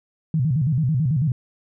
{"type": "tone with vibrato", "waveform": "sine", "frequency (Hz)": 141.2, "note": "C#3", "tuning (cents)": 32, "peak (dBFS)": -17, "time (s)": [0.34, 1.32], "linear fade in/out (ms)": 2, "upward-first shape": "square", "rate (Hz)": 9.1, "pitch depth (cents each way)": 210, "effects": []}